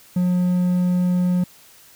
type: tone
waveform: triangle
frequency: 179.6 Hz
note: F3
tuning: 49 cents sharp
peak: -14 dBFS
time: 0.16-1.44 s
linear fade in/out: 5 ms
effects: white hiss -49 dBFS RMS until 1.95 s